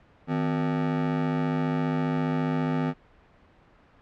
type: ring-modulated tone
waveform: 40% pulse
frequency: 206.7 Hz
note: G#3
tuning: 8 cents flat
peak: -20 dBFS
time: 0.27-2.94 s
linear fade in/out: 50 ms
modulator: 47.4 Hz
effects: pink hiss -57 dBFS RMS until 4.01 s + low-pass 2000 Hz 12 dB/octave